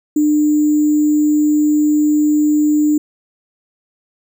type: tone with sample-and-hold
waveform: sine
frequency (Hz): 300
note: D4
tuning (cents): +37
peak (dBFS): -10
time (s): 0.16-2.98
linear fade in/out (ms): 5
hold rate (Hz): 7350
effects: none